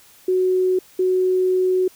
sine tone pair in turn, 370 / 370 Hz, F#4 / F#4, 0 / 0 cents, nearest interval unison, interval 0 cents, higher neither, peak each -15 dBFS, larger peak neither, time 0.28-0.79 / 0.99-1.88 s, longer second, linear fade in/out 5 ms, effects white hiss -50 dBFS RMS until 1.95 s

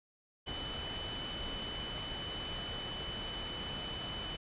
sine tone in noise, 3000 Hz, F#7, 23 cents sharp, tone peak -41 dBFS, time 0.46-4.37 s, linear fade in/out 20 ms, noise pink, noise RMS -42 dBFS, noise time 0.46-4.37 s, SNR -2 dB, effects resampled to 8000 Hz

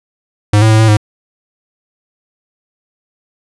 square tone with pitch steps, 104.4 / 110.3 / 109.5 / 111.1 / 105.8 Hz, G#2 / A2 / A2 / A2 / G#2, +10 / +5 / -8 / +17 / +33 cents, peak -6 dBFS, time 0.53-0.97 s, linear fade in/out 5 ms, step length 88 ms, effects resampled to 24000 Hz

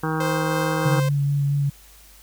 harmonic tone, 158.2 Hz, D#3, 29 cents sharp, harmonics 1 / 2 / 3 / 5 / 6 / 7 / 8 / 9 / 10, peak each -25 / -28 / -30 / -32 / -33 / -33 / -34 / -35 / -35 dBFS, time 0.03-1 s, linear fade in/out 5 ms
sawtooth tone with tremolo, 521 Hz, C5, 7 cents flat, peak -20 dBFS, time 0.2-1.09 s, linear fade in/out 5 ms, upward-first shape triangle, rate 3.1 Hz, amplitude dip 30%
sine tone with vibrato, 141.9 Hz, C#3, 41 cents sharp, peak -18 dBFS, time 0.85-1.7 s, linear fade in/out 10 ms, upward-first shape sine, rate 4.6 Hz, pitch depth 13 cents each way
effects added 50 Hz sine -50 dBFS peak until 2.22 s + white hiss -50 dBFS RMS until 2.22 s

